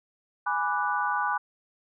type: chord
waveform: sine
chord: G# half-diminished seventh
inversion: none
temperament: equal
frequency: 830.6 / 987.8 / 1174.7 / 1480 Hz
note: G#5 / B5 / D6 / F#6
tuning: 0 / 0 / 0 / 0 cents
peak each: -30 dBFS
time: 0.46-1.38 s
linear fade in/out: 10 ms
effects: none